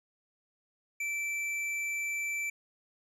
sine tone with hard clipping, 2330 Hz, D7, 14 cents flat, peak -33 dBFS, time 1-2.5 s, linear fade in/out 5 ms, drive 8 dB, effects none

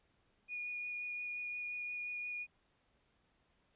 sine tone with vibrato, 2449 Hz, D#7, 28 cents flat, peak -39 dBFS, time 0.48-2.47 s, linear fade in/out 50 ms, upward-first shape sine, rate 5.7 Hz, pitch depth 9 cents each way, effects pink hiss -75 dBFS RMS until 3.75 s + resampled to 8000 Hz

